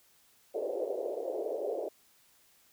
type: band-pass noise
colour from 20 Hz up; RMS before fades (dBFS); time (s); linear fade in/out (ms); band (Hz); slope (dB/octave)
white; -35; 0.54-1.89; 10; 370 to 610; 48
effects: white hiss -65 dBFS RMS until 2.72 s